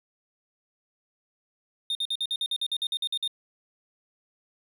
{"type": "tone bursts", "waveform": "triangle", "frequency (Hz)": 3657, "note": "A#7", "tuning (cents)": -34, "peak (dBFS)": -24, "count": 14, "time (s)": [1.9, 3.277], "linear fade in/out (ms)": 2, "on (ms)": 51, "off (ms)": 51, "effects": []}